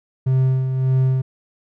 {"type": "tone with tremolo", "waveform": "triangle", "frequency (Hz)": 130.81, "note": "C3", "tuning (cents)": 0, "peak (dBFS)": -11, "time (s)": [0.26, 1.22], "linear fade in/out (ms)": 10, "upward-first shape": "sine", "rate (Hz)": 1.7, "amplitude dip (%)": 50, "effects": []}